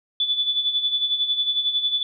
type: tone with tremolo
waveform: sine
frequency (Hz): 3469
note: A7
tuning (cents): -25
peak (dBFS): -17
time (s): 0.2-2.03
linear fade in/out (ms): 2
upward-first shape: sine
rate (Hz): 11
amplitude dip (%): 65
effects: none